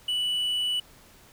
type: tone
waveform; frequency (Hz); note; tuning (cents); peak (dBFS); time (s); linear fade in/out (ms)
triangle; 2960; F#7; 0; -23; 0.08-0.8; 5
effects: pink hiss -54 dBFS RMS until 1.32 s